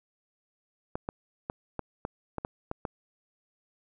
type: clicks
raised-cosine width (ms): 1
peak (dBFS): -18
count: 9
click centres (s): 0.955 / 1.089 / 1.499 / 1.793 / 2.051 / 2.383 / 2.449 / 2.714 / 2.852
effects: none